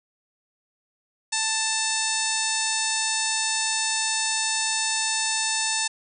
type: harmonic tone with a mistuned harmonic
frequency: 883 Hz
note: A5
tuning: 6 cents sharp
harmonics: 1 / 2 / 3 / 4 / 5 / 6 / 7 / 8 / 9 / 10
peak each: -32 / -32 / -32 / -32 / -32 / -32 / -32 / -32 / -32 / -32 dBFS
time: 1.32-5.88 s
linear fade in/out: 10 ms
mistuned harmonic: 4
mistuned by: +57 cents
effects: none